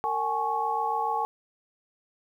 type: tone cluster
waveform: sine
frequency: 456 / 779 / 846 / 1105 Hz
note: A#4 / G5 / G#5 / C#6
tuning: -38 / -11 / +32 / -6 cents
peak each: -35 / -33 / -27 / -31 dBFS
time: 0.04-1.25 s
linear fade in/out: 0 ms
effects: 10-bit